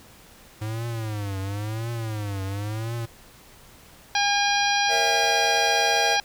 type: tone with vibrato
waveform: square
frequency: 106.2 Hz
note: G#2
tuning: 39 cents sharp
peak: -28 dBFS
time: 0.61-3.06 s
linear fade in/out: 10 ms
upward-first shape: triangle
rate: 0.96 Hz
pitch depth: 190 cents each way
type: harmonic tone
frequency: 811 Hz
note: G#5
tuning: 41 cents flat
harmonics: 1 / 2 / 3 / 4 / 5 / 6 / 7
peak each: -23 / -26 / -28 / -29 / -30 / -31 / -31 dBFS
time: 4.15-6.2 s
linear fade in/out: 2 ms
type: chord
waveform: square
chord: A# diminished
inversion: none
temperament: equal with one note detuned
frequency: 466.2 / 545.5 / 659.3 Hz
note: A#4 / C#5 / E5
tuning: 0 / -28 / 0 cents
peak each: -31 / -35 / -29 dBFS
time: 4.88-6.18 s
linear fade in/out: 50 ms
effects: pink hiss -50 dBFS RMS until 6.24 s